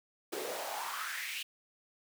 pink noise with high-pass filter sweep, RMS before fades -39 dBFS, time 0.32-1.43 s, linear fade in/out 10 ms, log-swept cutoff 360 to 2900 Hz, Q 4.1, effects none

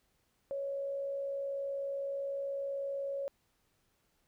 sine tone with frequency modulation, 554.4 Hz, C#5, in tune, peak -34 dBFS, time 0.51-3.28 s, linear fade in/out 0 ms, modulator 60.8 Hz, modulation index 0.25, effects pink hiss -75 dBFS RMS until 4.27 s

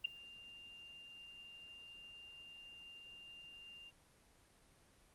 sine tone with ADSR envelope, 2794 Hz, F7, in tune, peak -30 dBFS, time 0.04-3.91 s, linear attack 13 ms, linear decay 5 ms, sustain -23 dB, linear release 25 ms, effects pink hiss -68 dBFS RMS until 5.14 s + Opus 24 kbps

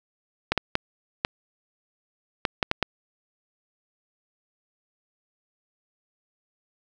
clicks, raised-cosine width 0.3 ms, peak -5 dBFS, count 8, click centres 0.52 / 0.577 / 0.754 / 1.249 / 2.452 / 2.628 / 2.714 / 2.827 s, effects none

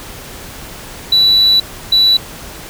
sine tone bursts at uneven times, 3949 Hz, B7, 1 cent flat, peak -5 dBFS, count 2, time 1.12-1.6 / 1.92-2.17 s, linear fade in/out 5 ms, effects tanh soft clip ceiling -4 dBFS + pink hiss -31 dBFS RMS until 2.69 s

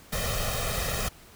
pink noise with comb filter, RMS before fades -29 dBFS, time 0.12-1.09 s, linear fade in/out 10 ms, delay 1.6 ms, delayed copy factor +0.8, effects pink hiss -52 dBFS RMS until 1.35 s

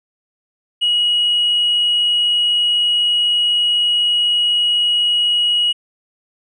triangle tone, 2904 Hz, F#7, 33 cents flat, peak -10 dBFS, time 0.81-5.73 s, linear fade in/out 20 ms, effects tanh soft clip ceiling -9 dBFS + resampled to 22050 Hz

